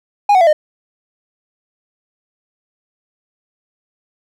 triangle tone with pitch steps, 820 / 743.3 / 673.8 / 610.8 Hz, G#5 / F#5 / E5 / D#5, -22 / +8 / +38 / -32 cents, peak -5 dBFS, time 0.29-0.53 s, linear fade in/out 5 ms, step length 60 ms, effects none

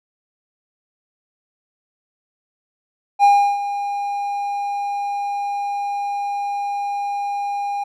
triangle tone with ADSR envelope, 809 Hz, G#5, 46 cents flat, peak -6 dBFS, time 3.19-7.84 s, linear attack 46 ms, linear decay 340 ms, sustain -13 dB, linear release 9 ms, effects none

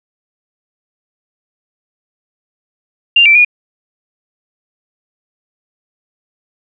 sine tone with pitch steps, 2789 / 2336 / 2442 Hz, F7 / D7 / D#7, -3 / -10 / -33 cents, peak -4 dBFS, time 3.16-3.448 s, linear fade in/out 5 ms, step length 96 ms, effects none

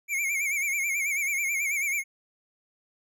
square tone with vibrato, 2252 Hz, C#7, 27 cents sharp, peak -26 dBFS, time 0.08-2.04 s, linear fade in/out 50 ms, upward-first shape sine, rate 9.2 Hz, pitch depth 96 cents each way, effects none

